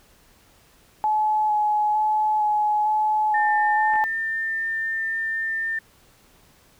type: tone with vibrato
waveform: sine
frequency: 850 Hz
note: G#5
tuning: 40 cents sharp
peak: -18 dBFS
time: 1.04-4.04 s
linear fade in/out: 0 ms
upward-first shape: square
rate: 1.1 Hz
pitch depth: 12 cents each way
type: tone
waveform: sine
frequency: 1799 Hz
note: A6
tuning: 38 cents sharp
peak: -23 dBFS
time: 3.34-5.79 s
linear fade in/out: 5 ms
type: clicks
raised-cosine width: 0.5 ms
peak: -22 dBFS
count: 2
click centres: 3.937 / 3.957 s
effects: pink hiss -56 dBFS RMS until 6.79 s